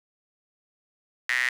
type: tone with high-pass filter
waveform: sawtooth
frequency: 125 Hz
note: B2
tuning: 21 cents sharp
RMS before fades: -25 dBFS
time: 1.29-1.49 s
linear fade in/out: 2 ms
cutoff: 1900 Hz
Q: 9.7
effects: low-pass 10000 Hz 12 dB/octave + 9-bit